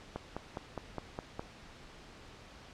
click train, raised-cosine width 1 ms, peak -23 dBFS, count 7, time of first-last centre 0.16-1.395 s, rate 4.86 Hz, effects pink hiss -53 dBFS RMS until 2.73 s + low-pass 5000 Hz 12 dB/octave

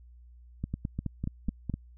two click trains, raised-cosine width 5 ms, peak -19 / -19 dBFS, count 5 / 6, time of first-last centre 0.74-1.74 / 0.64-1.697 s, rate 4 / 4.73 Hz, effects added 60 Hz sine -50 dBFS peak until 1.97 s

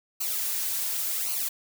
blue noise with flanger, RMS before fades -29 dBFS, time 0.2-1.49 s, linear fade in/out 10 ms, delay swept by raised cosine 0.56 to 4.76 ms, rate 0.9 Hz, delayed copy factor -0.75, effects none

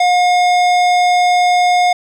sine tone with hard clipping, 717 Hz, F5, 45 cents sharp, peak -11 dBFS, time 0-1.93 s, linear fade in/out 5 ms, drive 15 dB, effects none

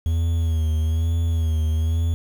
triangle tone with vibrato, 81 Hz, E2, 30 cents flat, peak -16 dBFS, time 0.06-2.14 s, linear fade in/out 0 ms, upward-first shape sine, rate 1.1 Hz, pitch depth 53 cents each way, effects 7-bit

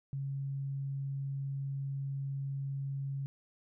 sine tone, 137.6 Hz, C#3, 12 cents flat, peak -34 dBFS, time 0.13-3.26 s, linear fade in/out 0 ms, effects none

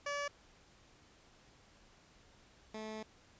15% pulse tone pair in turn, 574 / 217.4 Hz, D5 / A3, -40 / -21 cents, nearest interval octave + perfect fourth, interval 1681 cents, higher first, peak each -30 / -36 dBFS, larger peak first, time 0.06-0.28 / 2.74-3.03 s, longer second, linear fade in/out 5 ms, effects pink hiss -64 dBFS RMS until 3.39 s + resampled to 16000 Hz

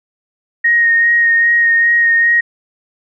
sine tone with vibrato, 1865 Hz, A#6, in tune, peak -8 dBFS, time 0.64-2.41 s, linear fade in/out 10 ms, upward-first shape sine, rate 2.5 Hz, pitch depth 17 cents each way, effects none

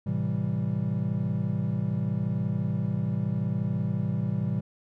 triangle chord, A minor seventh, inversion none, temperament equal, 110 / 130.81 / 164.81 / 196 Hz, A2 / C3 / E3 / G3, 0 / 0 / 0 / 0 cents, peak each -29 dBFS, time 0.06-4.61 s, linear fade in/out 10 ms, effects none

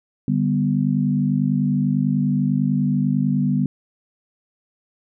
sine chord, G major, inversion second, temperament equal, 146.83 / 196 / 246.9 Hz, D3 / G3 / B3, 0 / 0 / 0 cents, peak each -21 dBFS, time 0.28-3.66 s, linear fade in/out 2 ms, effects none

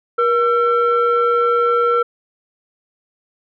sine tone pair together, 476.3 / 1348 Hz, A#4 / E6, +37 / +38 cents, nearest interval octave + tritone, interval 1801 cents, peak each -14 dBFS, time 0.18-2.03 s, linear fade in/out 10 ms, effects tanh soft clip ceiling -8 dBFS

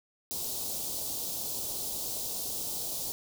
white band-stop noise, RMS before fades -35 dBFS, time 0.31-3.12 s, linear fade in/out 0 ms, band 830 to 3800 Hz, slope 24 dB/octave, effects none

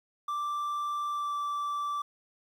triangle tone with pitch glide, 1174.7 to 1165.2 Hz, D6 to D6, 0 to -14 cents, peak -28 dBFS, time 0.28-2.02 s, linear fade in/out 5 ms, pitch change -14 cents, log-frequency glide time 1.1-1.34 s, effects 10-bit

